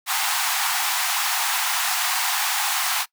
pink high-pass noise, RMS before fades -23 dBFS, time 0.06-3.06 s, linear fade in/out 50 ms, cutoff 730 Hz, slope 96 dB/octave, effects noise-tail reverb RT60 0.1 s tail -22 dB re dry

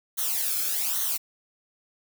blue noise with flanger, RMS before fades -27 dBFS, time 0.17-1.18 s, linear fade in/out 20 ms, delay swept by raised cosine 0.4 to 1.07 ms, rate 1.2 Hz, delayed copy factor -0.8, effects none

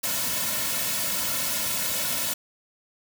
white noise with comb filter, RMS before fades -27 dBFS, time 0.03-2.34 s, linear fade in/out 10 ms, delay 2.5 ms, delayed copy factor -0.95, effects none

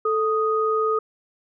sine tone pair together, 438.9 / 1244.5 Hz, A4 / D#6, -4 / 0 cents, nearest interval octave + tritone, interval 1804 cents, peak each -21 / -22 dBFS, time 0.05-0.99 s, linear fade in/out 5 ms, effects none

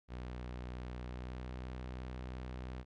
sawtooth tone with pitch glide, 61.7 to 62.92 Hz, B1 to B1, -1 to +33 cents, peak -38 dBFS, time 0.08-2.85 s, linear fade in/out 50 ms, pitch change +34 cents, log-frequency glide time 1.01-1.54 s, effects low-pass 4000 Hz 12 dB/octave

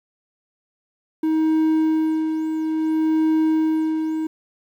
triangle tone with tremolo, 315.9 Hz, D#4, 26 cents sharp, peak -13 dBFS, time 1.23-4.27 s, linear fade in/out 5 ms, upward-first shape sine, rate 0.59 Hz, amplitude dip 50%, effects 9-bit

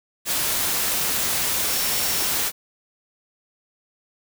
sine tone in noise, 5470 Hz, F8, 37 cents flat, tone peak -32 dBFS, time 1.65-2.3 s, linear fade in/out 50 ms, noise white, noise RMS -23 dBFS, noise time 0.25-2.52 s, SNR -12 dB, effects none

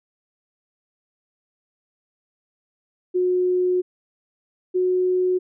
sine tone pair in turn, 363.3 / 366.2 Hz, F#4 / F#4, -32 / -18 cents, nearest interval unison, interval 14 cents, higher second, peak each -17 dBFS, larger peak neither, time 3.14-3.82 / 4.74-5.39 s, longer first, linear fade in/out 20 ms, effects none

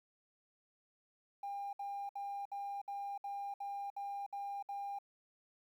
triangle tone bursts, 802 Hz, G5, 39 cents sharp, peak -36 dBFS, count 10, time 1.43-4.988 s, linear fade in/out 5 ms, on 300 ms, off 62 ms, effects tanh soft clip ceiling -36 dBFS + 12-bit

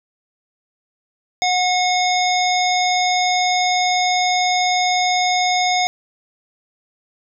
harmonic tone with a mistuned harmonic, 729 Hz, F#5, 26 cents flat, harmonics 1 / 3 / 5 / 7 / 9, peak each -17 / -22 / -24 / -25 / -27 dBFS, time 1.42-5.87 s, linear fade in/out 0 ms, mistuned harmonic 3, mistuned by -15 cents, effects none

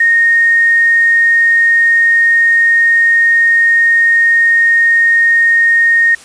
sine tone, 1851 Hz, A#6, 13 cents flat, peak -6 dBFS, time 0-6.15 s, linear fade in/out 5 ms, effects white hiss -37 dBFS RMS until 6.24 s + resampled to 22050 Hz

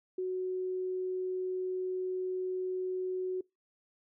sine tone, 370 Hz, F#4, in tune, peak -31 dBFS, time 0.18-3.41 s, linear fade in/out 5 ms, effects noise-tail reverb RT60 0.2 s tail -24 dB re dry

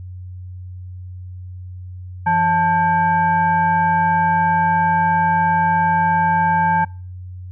sine tone with frequency modulation, 880 Hz, A5, in tune, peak -13 dBFS, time 2.26-6.85 s, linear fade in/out 10 ms, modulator 712 Hz, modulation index 0.73, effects noise-tail reverb RT60 0.4 s tail -26 dB re dry + added 91 Hz sine -30 dBFS peak until 7.51 s

